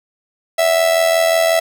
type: tone with amplitude modulation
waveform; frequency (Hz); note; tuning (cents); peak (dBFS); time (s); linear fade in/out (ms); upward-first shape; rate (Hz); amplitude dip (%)
45% pulse; 659.3; E5; 0; -9; 0.58-1.6; 10; sine; 85.5; 60
effects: none